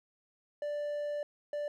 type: tone bursts at uneven times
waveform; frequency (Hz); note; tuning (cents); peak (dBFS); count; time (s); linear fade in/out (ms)
triangle; 587.3; D5; 0; -31; 2; 0.62-1.23 / 1.53-1.68; 2
effects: none